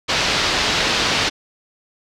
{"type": "low-pass noise", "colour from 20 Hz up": "white", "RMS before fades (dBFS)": -19, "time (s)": [0.08, 1.3], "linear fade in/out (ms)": 20, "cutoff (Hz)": 4900, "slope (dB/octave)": 24, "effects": []}